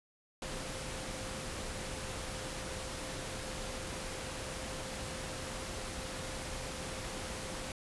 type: tone in noise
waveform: sine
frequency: 522 Hz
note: C5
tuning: 4 cents flat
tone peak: -48 dBFS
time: 0.42-7.72 s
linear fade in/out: 2 ms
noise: pink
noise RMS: -41 dBFS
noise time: 0.42-7.72 s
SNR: -10 dB
effects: resampled to 24000 Hz